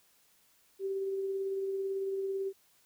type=tone with tremolo; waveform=sine; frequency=388.5 Hz; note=G4; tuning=16 cents flat; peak=-30 dBFS; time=0.79-2.53 s; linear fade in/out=50 ms; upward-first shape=triangle; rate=18 Hz; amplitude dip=30%; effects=white hiss -67 dBFS RMS until 2.85 s